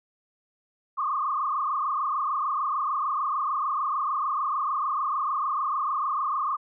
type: tone with frequency modulation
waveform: sine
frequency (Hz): 1148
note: D6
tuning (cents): -40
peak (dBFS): -24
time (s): 0.97-6.57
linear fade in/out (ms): 20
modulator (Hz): 26.7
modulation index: 3.4
effects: none